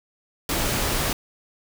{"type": "noise", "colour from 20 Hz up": "pink", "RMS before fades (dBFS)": -24, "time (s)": [0.49, 1.13], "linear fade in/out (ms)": 2, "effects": []}